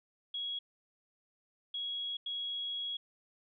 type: tone bursts at uneven times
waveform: sine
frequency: 3322 Hz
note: G#7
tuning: in tune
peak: -35 dBFS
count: 3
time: 0.34-0.59 / 1.74-2.17 / 2.26-2.97 s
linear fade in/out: 5 ms
effects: none